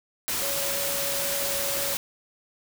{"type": "tone in noise", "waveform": "sine", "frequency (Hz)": 559, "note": "C#5", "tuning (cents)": 14, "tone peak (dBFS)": -33, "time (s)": [0.42, 1.94], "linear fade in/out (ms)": 0, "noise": "white", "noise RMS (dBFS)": -28, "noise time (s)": [0.28, 1.97], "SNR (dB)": -8, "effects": []}